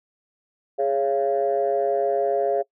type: chord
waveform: sine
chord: Db major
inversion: second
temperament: equal with one note detuned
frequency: 415.3 / 554.4 / 686.9 Hz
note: Ab4 / Db5 / F5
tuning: 0 / 0 / -29 cents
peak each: -23 dBFS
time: 0.78-2.63 s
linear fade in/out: 20 ms
effects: noise-tail reverb RT60 0.1 s tail -24 dB re dry + tanh soft clip ceiling -12 dBFS